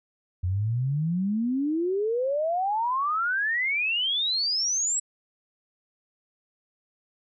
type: exponential sweep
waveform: sine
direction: up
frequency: 86.8 to 7902 Hz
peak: -23 dBFS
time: 0.43-5 s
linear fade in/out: 10 ms
effects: none